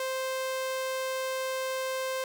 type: tone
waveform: sawtooth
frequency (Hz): 523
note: C5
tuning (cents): -1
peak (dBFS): -26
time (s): 0-2.24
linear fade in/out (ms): 2
effects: none